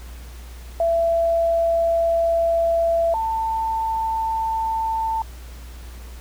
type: tone pair in turn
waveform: sine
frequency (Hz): 669 / 893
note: E5 / A5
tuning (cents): +25 / +25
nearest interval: perfect fourth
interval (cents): 500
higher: second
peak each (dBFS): -16 / -20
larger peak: first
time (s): 0.8-3.14 / 3.14-5.22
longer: first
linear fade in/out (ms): 2
effects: added 60 Hz sine -35 dBFS peak until 6.2 s + pink hiss -46 dBFS RMS until 6.2 s